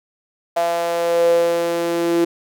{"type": "tone with high-pass filter sweep", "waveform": "sawtooth", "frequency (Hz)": 170, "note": "F3", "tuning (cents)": -46, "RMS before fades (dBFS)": -18, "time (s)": [0.56, 2.25], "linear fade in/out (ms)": 10, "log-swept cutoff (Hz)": [660, 360], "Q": 9.6, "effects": []}